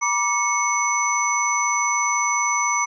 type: tone cluster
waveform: sine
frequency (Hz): 962 / 1168 / 2193 / 6030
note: B5 / D6 / C#7 / F#8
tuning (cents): -46 / -10 / -19 / +32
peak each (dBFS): -24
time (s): 0.01-2.86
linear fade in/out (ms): 20
effects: none